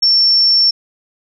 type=tone; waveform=sine; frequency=5430 Hz; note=F8; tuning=50 cents flat; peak=-8 dBFS; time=0.02-0.71 s; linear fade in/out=10 ms; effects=none